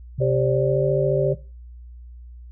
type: tone with pitch glide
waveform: sine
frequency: 130.81 to 141.83 Hz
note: C3 to C#3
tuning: 0 to +40 cents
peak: -21 dBFS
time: 0.18-1.35 s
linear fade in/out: 10 ms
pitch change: +140 cents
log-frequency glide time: 0.5-0.87 s
type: chord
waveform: sine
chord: G suspended fourth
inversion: none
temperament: equal with one note detuned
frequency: 392 / 533 / 587.3 Hz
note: G4 / C5 / D5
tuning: 0 / +32 / 0 cents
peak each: -23 dBFS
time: 0.2-1.34 s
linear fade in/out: 20 ms
effects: noise-tail reverb RT60 0.3 s tail -17 dB re dry + added 60 Hz sine -38 dBFS peak until 2.51 s